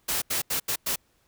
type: noise bursts at uneven times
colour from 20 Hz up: white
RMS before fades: -27 dBFS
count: 5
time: 0.08-0.22 / 0.3-0.42 / 0.5-0.6 / 0.68-0.76 / 0.86-0.96 s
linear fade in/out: 10 ms
effects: pink hiss -67 dBFS RMS until 1.27 s